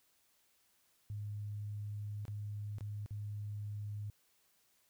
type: tone with dropouts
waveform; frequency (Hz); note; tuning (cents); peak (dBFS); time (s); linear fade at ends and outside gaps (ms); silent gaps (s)
sine; 103.83; G#2; 0; -39; 1.1-4.1; 0; 2.253-2.281 / 2.784-2.808 / 3.061-3.108
effects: white hiss -73 dBFS RMS until 4.89 s